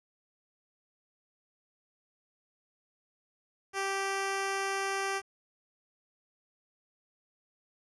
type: tone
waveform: 10% pulse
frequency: 390.7 Hz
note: G4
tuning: 6 cents flat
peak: -22 dBFS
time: 3.73-5.22 s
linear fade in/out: 50 ms
effects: resampled to 22050 Hz + 10-bit